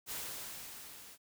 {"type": "noise with level ramp", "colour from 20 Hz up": "white", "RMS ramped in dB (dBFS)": [-40, -54], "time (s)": [0.06, 1.18], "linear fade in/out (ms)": 50, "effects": []}